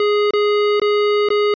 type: tone with dropouts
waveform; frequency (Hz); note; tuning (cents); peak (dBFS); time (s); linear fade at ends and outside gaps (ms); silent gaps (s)
square; 415.3; G#4; 0; -14; 0-1.54; 2; 0.308-0.335 / 0.798-0.817 / 1.288-1.303
effects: resampled to 11025 Hz